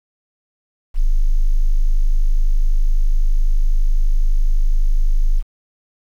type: tone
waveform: sine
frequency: 25.96 Hz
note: G#0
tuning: in tune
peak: -10 dBFS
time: 0.94-5.43 s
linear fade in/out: 50 ms
effects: 8-bit